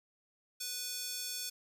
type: tone with high-pass filter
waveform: square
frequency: 493.9 Hz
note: B4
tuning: in tune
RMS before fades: -40 dBFS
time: 0.6-1.5 s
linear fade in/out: 10 ms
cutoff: 4900 Hz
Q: 1.2
effects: 11-bit